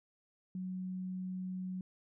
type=tone; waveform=sine; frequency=185 Hz; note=F#3; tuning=in tune; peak=-37 dBFS; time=0.55-1.81 s; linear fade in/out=2 ms; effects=none